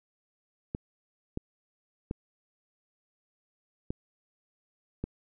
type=clicks; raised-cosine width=3 ms; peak=-19 dBFS; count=5; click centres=0.749 / 1.374 / 2.111 / 3.905 / 5.04 s; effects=none